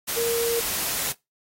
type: tone in noise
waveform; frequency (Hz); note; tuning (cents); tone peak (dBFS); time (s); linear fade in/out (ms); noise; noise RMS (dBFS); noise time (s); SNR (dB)
sine; 466.2; A#4; 0; -22; 0.16-0.61; 20; white; -27; 0.07-1.13; +2
effects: noise-tail reverb RT60 0.2 s tail -22 dB re dry + AAC 48 kbps